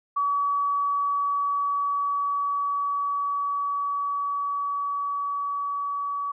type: tone with level ramp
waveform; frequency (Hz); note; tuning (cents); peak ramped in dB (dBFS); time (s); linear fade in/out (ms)
sine; 1138; C#6; +45; -21 to -26; 0.16-6.32; 10
effects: none